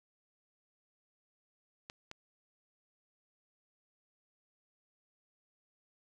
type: clicks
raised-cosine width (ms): 0.2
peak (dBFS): -27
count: 2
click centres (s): 1.899 / 2.114
effects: none